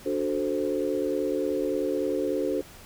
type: chord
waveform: sine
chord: D dominant seventh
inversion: none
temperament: equal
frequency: 293.7 / 370 / 440 / 523.3 Hz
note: D4 / F#4 / A4 / C5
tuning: 0 / 0 / 0 / 0 cents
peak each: -30 dBFS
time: 0.05-2.62 s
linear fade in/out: 20 ms
effects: pink hiss -48 dBFS RMS until 2.85 s